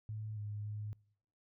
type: tone with pitch steps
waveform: sine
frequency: 107.9 / 104.3 / 105.4 Hz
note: A2 / G#2 / G#2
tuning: -33 / +8 / +26 cents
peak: -39 dBFS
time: 0.09-0.93 s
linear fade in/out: 0 ms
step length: 280 ms
effects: noise-tail reverb RT60 0.7 s tail -25 dB re dry